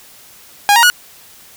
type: tone with pitch steps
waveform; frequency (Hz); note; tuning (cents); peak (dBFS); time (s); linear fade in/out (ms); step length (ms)
sawtooth; 817 / 938 / 1457; G#5 / A#5 / F#6; -29 / +11 / -27; -3; 0.69-0.9; 0; 70
effects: white hiss -42 dBFS RMS until 1.56 s